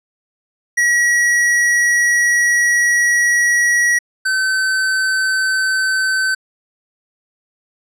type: tone pair in turn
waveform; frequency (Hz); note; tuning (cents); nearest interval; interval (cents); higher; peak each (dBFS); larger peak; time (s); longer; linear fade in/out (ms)
square; 1918 / 1532.4; A#6 / G6; +49 / -40; major third; 389; first; -12 / -15; first; 0.77-3.99 / 4.25-6.35; first; 10
effects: low-pass 10000 Hz 12 dB/octave

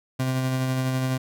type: tone with tremolo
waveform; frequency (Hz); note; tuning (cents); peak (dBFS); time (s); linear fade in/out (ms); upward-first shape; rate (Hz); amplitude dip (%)
30% pulse; 130; C3; -11; -19; 0.19-1.18; 10; sine; 12; 25
effects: none

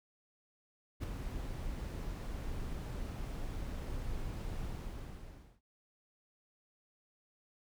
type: noise with ADSR envelope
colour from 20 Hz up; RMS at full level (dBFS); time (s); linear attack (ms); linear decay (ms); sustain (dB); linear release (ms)
brown; -33; 1-5.61; 36; 6; -7; 930
effects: none

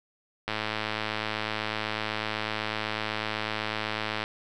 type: click train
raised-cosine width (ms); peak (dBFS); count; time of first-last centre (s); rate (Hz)
0.3; -13; 407; 0.48-4.239; 108
effects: none

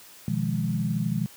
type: chord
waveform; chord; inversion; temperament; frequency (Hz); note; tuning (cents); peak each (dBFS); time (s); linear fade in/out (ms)
sine; F half-diminished seventh; second; equal; 123.47 / 155.56 / 174.61 / 207.7; Cb3 / Eb3 / F3 / Ab3; 0 / 0 / 0 / 0; -29; 0.28-1.26; 0
effects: white hiss -49 dBFS RMS until 1.36 s + high-pass 80 Hz 12 dB/octave

